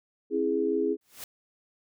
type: chord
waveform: sine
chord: C augmented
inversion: none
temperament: equal with one note detuned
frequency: 267.4 / 329.6 / 415.3 Hz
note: C4 / E4 / G#4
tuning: +38 / 0 / 0 cents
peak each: -31 / -29 / -26 dBFS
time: 0.3-0.97 s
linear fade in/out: 50 ms
type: noise with exponential growth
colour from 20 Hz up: white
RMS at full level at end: -37 dBFS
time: 1.01-1.24 s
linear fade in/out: 2 ms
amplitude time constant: 48 ms
effects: none